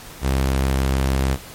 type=tone; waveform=sawtooth; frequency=66.6 Hz; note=C2; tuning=31 cents sharp; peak=-13 dBFS; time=0.21-1.38 s; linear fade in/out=50 ms; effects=pink hiss -39 dBFS RMS until 1.54 s + MP3 64 kbps